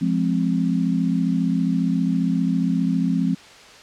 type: chord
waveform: sine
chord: F minor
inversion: none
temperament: just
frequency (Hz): 174.61 / 209.5 / 261.9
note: F3 / Ab3 / C4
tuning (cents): 0 / +15 / +2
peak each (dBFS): -21 / -24 / -22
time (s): 0.01-3.35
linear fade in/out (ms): 10
effects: white hiss -44 dBFS RMS until 3.82 s + low-pass 5000 Hz 12 dB/octave